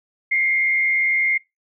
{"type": "tone with frequency modulation", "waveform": "sine", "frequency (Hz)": 2119, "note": "C7", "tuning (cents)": 21, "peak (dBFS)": -16, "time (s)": [0.31, 1.38], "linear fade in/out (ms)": 10, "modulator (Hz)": 91.3, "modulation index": 0.62, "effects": ["noise-tail reverb RT60 0.2 s tail -23 dB re dry"]}